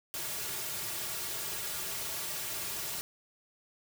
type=noise with comb filter; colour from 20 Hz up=white; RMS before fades=-37 dBFS; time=0.14-3.01 s; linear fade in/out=0 ms; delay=3.9 ms; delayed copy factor=-0.8; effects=none